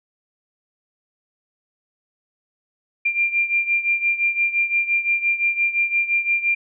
sine beating tone pair, 2383 / 2388.8 Hz, D7 / D7, +25 / +29 cents, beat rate 5.8 Hz, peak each -19 / -23 dBFS, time 3.05-6.55 s, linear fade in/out 10 ms, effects none

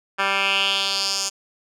10% pulse tone with band-pass filter sweep, 196 Hz, G3, in tune, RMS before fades -22 dBFS, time 0.18-1.3 s, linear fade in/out 20 ms, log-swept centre 1800 to 6400 Hz, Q 3.1, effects none

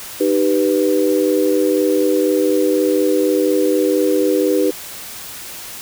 sine chord, Eb augmented, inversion none, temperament equal with one note detuned, 307.9 / 392 / 493.9 Hz, Eb4 / G4 / B4, -18 / 0 / 0 cents, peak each -17 dBFS, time 0.2-4.71 s, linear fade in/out 10 ms, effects white hiss -32 dBFS RMS until 5.81 s

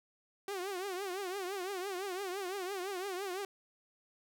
sawtooth tone with vibrato, 380 Hz, F#4, 46 cents sharp, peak -33 dBFS, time 0.48-3.45 s, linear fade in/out 2 ms, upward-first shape triangle, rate 5.9 Hz, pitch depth 150 cents each way, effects none

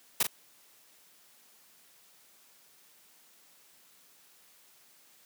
white noise with echo, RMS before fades -25 dBFS, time 0.2-0.23 s, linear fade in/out 5 ms, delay 40 ms, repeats 1, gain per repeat -7 dB, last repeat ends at 0.27 s, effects white hiss -61 dBFS RMS until 5.25 s + high-pass 150 Hz 12 dB/octave

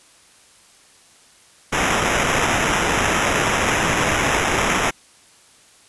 white noise with sample-and-hold, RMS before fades -19 dBFS, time 1.72-4.91 s, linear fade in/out 10 ms, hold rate 4410 Hz, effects white hiss -51 dBFS RMS until 5.88 s + resampled to 24000 Hz

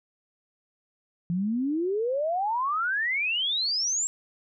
sine exponential sweep, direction up, 167.6 to 7650 Hz, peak -24 dBFS, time 1.3-4.07 s, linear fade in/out 0 ms, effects none

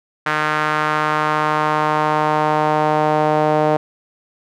sawtooth tone with band-pass filter sweep, 152.9 Hz, D#3, 30 cents flat, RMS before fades -17 dBFS, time 0.26-3.77 s, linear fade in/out 5 ms, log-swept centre 1500 to 650 Hz, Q 2, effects none

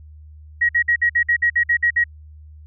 sine tone bursts, 1900 Hz, A#6, 33 cents sharp, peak -13 dBFS, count 11, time 0.61-2.041 s, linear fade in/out 10 ms, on 81 ms, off 54 ms, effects added 76 Hz sine -39 dBFS peak until 2.66 s

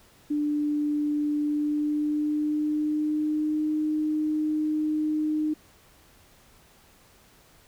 sine tone with pitch glide, 296.1 to 306.7 Hz, D4 to D#4, +14 to -25 cents, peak -23 dBFS, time 0.3-5.54 s, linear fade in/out 10 ms, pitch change +61 cents, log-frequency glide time 1.42-3.74 s, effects pink hiss -57 dBFS RMS until 7.67 s

